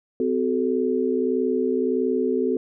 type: tone cluster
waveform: sine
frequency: 255.7 / 375.9 / 437.5 Hz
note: C4 / F#4 / A4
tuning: -40 / +27 / -10 cents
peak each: -24 dBFS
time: 0.2-2.57 s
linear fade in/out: 2 ms
effects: none